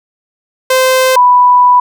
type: tone pair in turn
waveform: sawtooth / sine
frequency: 518 / 988.1 Hz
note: C5 / B5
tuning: -17 / +1 cents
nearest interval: major seventh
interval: 1118 cents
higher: second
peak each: -3 dBFS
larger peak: neither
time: 0.7-1.16 / 1.16-1.8 s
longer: second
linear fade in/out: 5 ms
effects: none